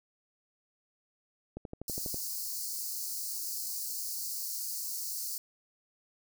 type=click train; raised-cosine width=2 ms; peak=-26 dBFS; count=8; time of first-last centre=1.57-2.144 s; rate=12.2 Hz
type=high-pass noise; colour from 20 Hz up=white; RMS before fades=-37 dBFS; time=1.88-5.38 s; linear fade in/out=2 ms; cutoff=4300 Hz; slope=96 dB/octave
effects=none